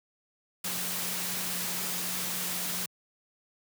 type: tone in noise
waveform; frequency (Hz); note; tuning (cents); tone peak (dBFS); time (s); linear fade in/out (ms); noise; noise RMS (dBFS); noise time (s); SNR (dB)
sine; 179.4; F3; +47; -43; 0.64-2.86; 5; white; -33; 0.64-2.86; -13
effects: high-pass 100 Hz 12 dB/octave